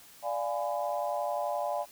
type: chord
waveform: sine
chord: D diminished seventh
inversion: none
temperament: equal with one note detuned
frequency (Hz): 587.3 / 698.5 / 830.6 / 1005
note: D5 / F5 / Ab5 / Cb6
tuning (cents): 0 / 0 / 0 / +30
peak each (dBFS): -33 / -34 / -35 / -39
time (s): 0.22-1.86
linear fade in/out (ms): 50
effects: white hiss -54 dBFS RMS until 1.91 s